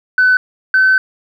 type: tone pair in turn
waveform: sine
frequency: 1507 / 1527.2 Hz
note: F#6 / G6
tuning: +31 / -46 cents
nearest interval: unison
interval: 23 cents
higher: second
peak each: -6 dBFS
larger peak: neither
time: 0.18-0.37 / 0.74-0.98 s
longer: second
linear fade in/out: 2 ms
effects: tanh soft clip ceiling -4 dBFS + 8-bit